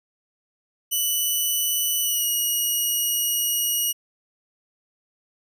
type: tone with pitch glide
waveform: 5% pulse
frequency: 2974 to 2896 Hz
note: F#7 to F#7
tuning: +8 to -38 cents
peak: -13 dBFS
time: 0.91-3.93 s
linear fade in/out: 20 ms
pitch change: -46 cents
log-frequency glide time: 2.02-2.26 s
effects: none